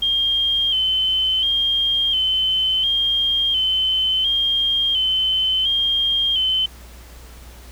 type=tone with vibrato; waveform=sine; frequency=3136 Hz; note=G7; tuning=in tune; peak=-16 dBFS; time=0.02-6.66 s; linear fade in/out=5 ms; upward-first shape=square; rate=0.71 Hz; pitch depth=43 cents each way; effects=added 60 Hz sine -39 dBFS peak until 7.71 s + pink hiss -45 dBFS RMS until 7.71 s